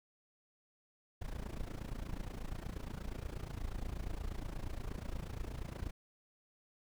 brown noise with amplitude modulation, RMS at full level -38 dBFS, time 1.21-5.91 s, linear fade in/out 10 ms, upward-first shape sine, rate 28.4 Hz, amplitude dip 85%, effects none

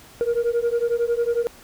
sine beating tone pair, 466.2 / 477.2 Hz, A#4 / A#4, 0 / +41 cents, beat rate 11 Hz, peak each -20 dBFS, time 0.21-1.47 s, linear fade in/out 0 ms, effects tanh soft clip ceiling -16 dBFS + pink hiss -47 dBFS RMS until 1.63 s

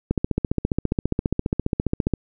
click train, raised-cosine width 3 ms, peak -7 dBFS, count 31, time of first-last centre 0.11-2.137 s, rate 14.8 Hz, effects none

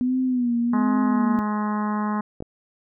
sine tone with vibrato, 246.9 Hz, B3, in tune, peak -19 dBFS, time 0.01-1.39 s, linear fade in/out 0 ms, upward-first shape sine, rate 1.3 Hz, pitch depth 80 cents each way
harmonic tone, 210.5 Hz, G#3, 24 cents sharp, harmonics 1 / 2 / 3 / 4 / 5 / 6 / 7 / 8 / 9, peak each -23 / -38 / -39 / -32 / -30 / -36 / -41 / -43 / -45 dBFS, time 0.73-2.21 s, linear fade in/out 5 ms
clicks, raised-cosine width 2 ms, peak -19 dBFS, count 2, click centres 2.405 / 2.424 s
effects none

